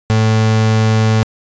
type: tone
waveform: 35% pulse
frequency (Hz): 110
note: A2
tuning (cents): 0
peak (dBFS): -8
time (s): 0.1-1.23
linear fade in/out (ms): 0
effects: resampled to 16000 Hz